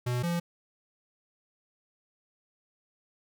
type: tone pair in turn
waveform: square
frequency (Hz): 123.2 / 171.83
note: B2 / F3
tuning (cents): -4 / -28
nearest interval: tritone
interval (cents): 576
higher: second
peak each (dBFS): -28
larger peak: neither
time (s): 0.06-0.23 / 0.23-0.4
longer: neither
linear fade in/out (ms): 10
effects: none